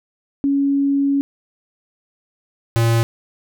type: tone pair in turn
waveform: sine / square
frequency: 279 / 115.36 Hz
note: C#4 / A#2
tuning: +11 / -18 cents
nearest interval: octave + minor third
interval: 1529 cents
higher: first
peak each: -14 dBFS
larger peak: neither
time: 0.44-1.21 / 2.76-3.03 s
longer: first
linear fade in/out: 0 ms
effects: none